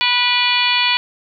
harmonic tone with a mistuned harmonic, 490.1 Hz, B4, 13 cents flat, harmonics 2 / 3 / 4 / 5 / 6 / 7 / 8 / 9, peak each -21 / -28 / -24 / -18 / -20 / -21 / -29 / -22 dBFS, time 0.01-0.97 s, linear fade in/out 0 ms, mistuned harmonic 5, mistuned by -18 cents, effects none

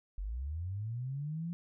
sine linear sweep, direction up, 43.44 to 174.61 Hz, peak -35 dBFS, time 0.18-1.53 s, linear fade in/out 0 ms, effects none

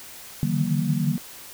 sine tone cluster, 145.3 / 151.5 / 162 / 189.7 / 233.5 Hz, D3 / D#3 / E3 / F#3 / A#3, -18 / -46 / -30 / +43 / +3 cents, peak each -27 dBFS, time 0.43-1.18 s, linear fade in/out 0 ms, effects white hiss -42 dBFS RMS until 1.53 s

